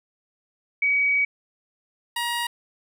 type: tone pair in turn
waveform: sine / 15% pulse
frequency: 2266 / 950 Hz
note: C#7 / A#5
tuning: +37 / +33 cents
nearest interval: octave + minor third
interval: 1504 cents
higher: first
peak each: -18 dBFS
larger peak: neither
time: 0.82-1.25 / 2.16-2.47 s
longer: first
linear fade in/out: 5 ms
effects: none